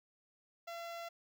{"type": "tone with notch filter", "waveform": "sawtooth", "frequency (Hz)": 679, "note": "F5", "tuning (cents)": -49, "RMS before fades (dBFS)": -45, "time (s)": [0.67, 1.09], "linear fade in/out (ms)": 10, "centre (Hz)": 9800, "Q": 0.91, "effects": []}